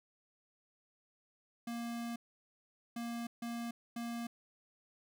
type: tone bursts at uneven times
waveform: square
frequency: 234.6 Hz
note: A#3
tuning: 11 cents sharp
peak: -39 dBFS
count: 4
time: 1.67-2.16 / 2.96-3.27 / 3.42-3.71 / 3.96-4.27 s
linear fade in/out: 5 ms
effects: none